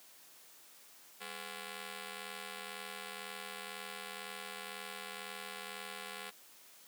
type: ring-modulated tone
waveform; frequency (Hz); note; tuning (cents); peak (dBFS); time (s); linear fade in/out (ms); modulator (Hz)
5% pulse; 310; D#4; -6; -29; 1.2-6.31; 20; 114
effects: white hiss -59 dBFS RMS until 6.87 s + high-pass 200 Hz 12 dB/octave